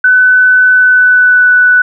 sine tone with pitch glide, 1504 to 1487.6 Hz, F#6 to F#6, +28 to +9 cents, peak -3 dBFS, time 0.04-1.82 s, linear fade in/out 5 ms, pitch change -19 cents, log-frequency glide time 0.73-1.5 s, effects none

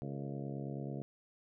harmonic tone with a mistuned harmonic, 69.3 Hz, C#2, in tune, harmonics 2 / 3 / 4 / 5 / 6 / 7 / 8 / 9 / 10, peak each -41 / -45 / -47 / -49 / -51 / -52 / -53 / -54 / -55 dBFS, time 0.02-1.02 s, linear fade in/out 0 ms, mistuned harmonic 7, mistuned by -70 cents, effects none

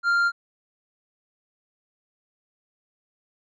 sine tone with tanh clipping, 1394 Hz, F6, 4 cents flat, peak -19 dBFS, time 0.03-0.32 s, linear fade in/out 50 ms, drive 5 dB, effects none

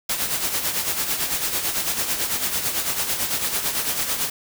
white noise with tremolo, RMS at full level -22 dBFS, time 0.09-4.3 s, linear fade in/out 5 ms, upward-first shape sine, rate 9 Hz, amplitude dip 55%, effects none

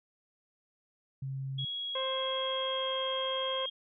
sine tone, 134.6 Hz, C3, 49 cents sharp, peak -34 dBFS, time 1.22-1.65 s, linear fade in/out 5 ms
sine tone with pitch glide, 3322 to 3244 Hz, G#7 to G#7, 0 to -41 cents, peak -34 dBFS, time 1.58-3.7 s, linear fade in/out 10 ms, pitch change -41 cents, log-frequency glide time 1.75-2.96 s
harmonic tone, 527 Hz, C5, 12 cents sharp, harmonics 1 / 2 / 3 / 4 / 5 / 6, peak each -34 / -37 / -47 / -47 / -51 / -51 dBFS, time 1.95-3.66 s, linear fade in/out 5 ms
effects none

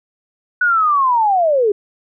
sine linear sweep, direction down, 1485 to 392 Hz, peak -11 dBFS, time 0.61-1.72 s, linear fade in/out 5 ms, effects none

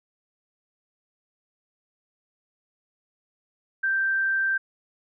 sine tone, 1568 Hz, G6, in tune, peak -21 dBFS, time 3.83-4.58 s, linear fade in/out 10 ms, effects none

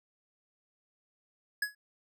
square tone with exponential decay, 1681 Hz, G#6, 20 cents sharp, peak -26 dBFS, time 1.62-1.75 s, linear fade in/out 5 ms, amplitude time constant 28 ms, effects none

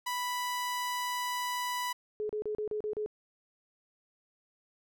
sawtooth tone, 987.8 Hz, B5, in tune, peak -28 dBFS, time 0.06-1.93 s, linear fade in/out 10 ms
sine tone bursts, 424.7 Hz, G#4, 39 cents sharp, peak -31 dBFS, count 7, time 2.2-3.061 s, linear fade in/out 0 ms, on 93 ms, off 35 ms
effects none

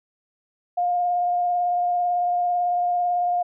sine tone with vibrato, 709 Hz, F5, 26 cents sharp, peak -19 dBFS, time 0.77-3.43 s, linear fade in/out 10 ms, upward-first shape triangle, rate 18 Hz, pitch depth 18 cents each way, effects none

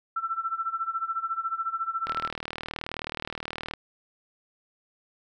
sine tone with tremolo, 1338 Hz, E6, 25 cents sharp, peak -24 dBFS, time 0.16-2.3 s, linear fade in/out 5 ms, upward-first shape sine, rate 14 Hz, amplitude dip 85%
click train, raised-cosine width 0.3 ms, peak -16 dBFS, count 66, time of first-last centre 2.07-3.737 s, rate 39 Hz
effects none

